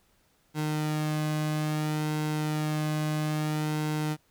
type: tone with flanger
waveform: sawtooth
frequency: 153 Hz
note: D#3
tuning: 29 cents flat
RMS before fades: -29 dBFS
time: 0.54-4.17 s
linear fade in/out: 50 ms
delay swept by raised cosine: 1.7 to 2.22 ms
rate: 0.6 Hz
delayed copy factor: -0.55
effects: pink hiss -67 dBFS RMS until 4.3 s